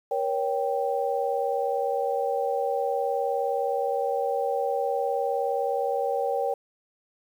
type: chord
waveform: sine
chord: G diminished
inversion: first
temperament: equal with one note detuned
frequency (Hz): 474.9 / 554.4 / 784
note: Bb4 / Db5 / G5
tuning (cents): +32 / 0 / 0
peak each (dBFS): -28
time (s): 0.11-6.54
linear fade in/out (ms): 5
effects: 9-bit